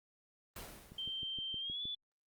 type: noise with exponential decay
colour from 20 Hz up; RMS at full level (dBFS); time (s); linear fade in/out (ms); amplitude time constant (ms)
pink; -44; 0.56-1.44; 2; 190
type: click train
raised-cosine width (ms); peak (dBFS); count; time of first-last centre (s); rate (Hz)
3; -38; 7; 0.92-1.855; 6.42
type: tone with pitch glide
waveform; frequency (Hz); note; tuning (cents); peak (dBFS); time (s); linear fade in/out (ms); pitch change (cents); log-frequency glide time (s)
sine; 3136 to 3460; G7 to A7; 0 to -30; -38; 0.98-1.95; 5; +170; 1.59-1.82
effects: Opus 24 kbps